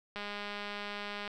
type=click train; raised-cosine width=0.3 ms; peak=-24 dBFS; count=230; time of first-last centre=0.16-1.277 s; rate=205 Hz; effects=none